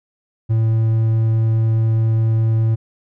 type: tone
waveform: triangle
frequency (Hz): 111.9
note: A2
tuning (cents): +30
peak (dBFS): -11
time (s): 0.49-2.76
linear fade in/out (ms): 20
effects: none